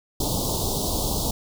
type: band-stop noise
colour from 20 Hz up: pink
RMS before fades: -25 dBFS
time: 0.2-1.31 s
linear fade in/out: 5 ms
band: 1000 to 3500 Hz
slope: 48 dB/octave
effects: none